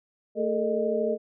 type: tone cluster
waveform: sine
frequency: 223.8 / 421.9 / 455 / 615 Hz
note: A3 / G#4 / A#4 / D#5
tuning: +30 / +27 / -42 / -20 cents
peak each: -31 / -29 / -28 / -28 dBFS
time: 0.35-1.18 s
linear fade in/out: 50 ms
effects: none